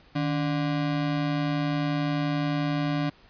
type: ring-modulated tone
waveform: square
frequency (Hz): 220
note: A3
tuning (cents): 0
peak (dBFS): -22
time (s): 0.15-3.1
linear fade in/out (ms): 10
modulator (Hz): 65.7
effects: pink hiss -56 dBFS RMS until 3.29 s + resampled to 11025 Hz